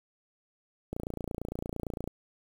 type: click train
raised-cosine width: 2 ms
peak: -21 dBFS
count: 34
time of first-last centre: 0.93-2.076 s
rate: 28.8 Hz
effects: 8-bit